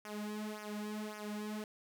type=tone with flanger; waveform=sawtooth; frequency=211.3 Hz; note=G#3; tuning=30 cents sharp; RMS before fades=-42 dBFS; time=0.05-1.64 s; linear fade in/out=2 ms; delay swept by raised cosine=0.24 to 3.34 ms; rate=1.8 Hz; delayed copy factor=-0.95; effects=none